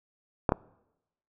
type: clicks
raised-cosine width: 1 ms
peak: -8 dBFS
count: 2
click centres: 0.492 / 0.521 s
effects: noise-tail reverb RT60 0.9 s tail -24 dB re dry